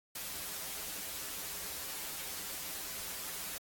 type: noise with comb filter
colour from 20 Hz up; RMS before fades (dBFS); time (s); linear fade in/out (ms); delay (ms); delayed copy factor
white; -41; 0.15-3.58; 5; 8.4; -0.95
effects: AAC 64 kbps